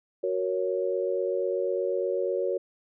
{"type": "chord", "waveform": "sine", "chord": "F# major", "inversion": "none", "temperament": "equal", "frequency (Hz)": [370, 466.2, 554.4], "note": ["F#4", "A#4", "C#5"], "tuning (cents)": [0, 0, 0], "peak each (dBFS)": [-29, -30, -29], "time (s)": [0.23, 2.58], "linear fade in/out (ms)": 10, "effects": []}